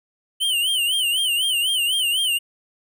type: tone with vibrato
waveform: square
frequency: 2980 Hz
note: F#7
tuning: 12 cents sharp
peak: -19 dBFS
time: 0.4-2.39 s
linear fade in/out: 20 ms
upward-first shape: sine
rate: 4 Hz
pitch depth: 130 cents each way
effects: none